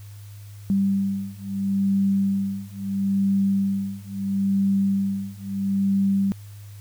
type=beating tone pair; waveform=sine; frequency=196 / 196.75 Hz; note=G3 / G3; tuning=0 / +7 cents; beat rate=0.75 Hz; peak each=-23 dBFS; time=0.7-6.32 s; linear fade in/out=0 ms; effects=added 102 Hz sine -38 dBFS peak until 6.8 s + white hiss -53 dBFS RMS until 6.8 s